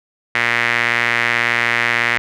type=tone with band-pass filter; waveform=sawtooth; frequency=118.3 Hz; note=A#2; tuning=26 cents sharp; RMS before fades=-17 dBFS; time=0.35-2.18 s; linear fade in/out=0 ms; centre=2000 Hz; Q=3.8; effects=none